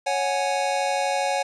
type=chord; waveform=square; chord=C# suspended fourth; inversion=none; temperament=just; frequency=554.4 / 739.2 / 831.5 Hz; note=C#5 / F#5 / G#5; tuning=0 / -2 / +2 cents; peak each=-27 dBFS; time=0.06-1.43 s; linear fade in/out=10 ms; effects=resampled to 22050 Hz + 9-bit